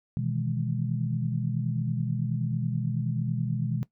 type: chord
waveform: sine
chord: E major seventh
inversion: second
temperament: equal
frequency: 123.47 / 155.56 / 164.81 / 207.7 Hz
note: B2 / D#3 / E3 / G#3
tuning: 0 / 0 / 0 / 0 cents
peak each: -29 / -32 / -33 / -34 dBFS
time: 0.17-3.83 s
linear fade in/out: 0 ms
effects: noise-tail reverb RT60 0.1 s tail -17 dB re dry